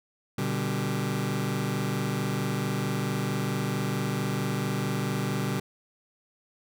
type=chord; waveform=sawtooth; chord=G major; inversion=first; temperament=just; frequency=122.5 / 147 / 196 Hz; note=B2 / D3 / G3; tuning=-14 / +2 / 0 cents; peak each=-27 dBFS; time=0.38-5.6 s; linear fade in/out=5 ms; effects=none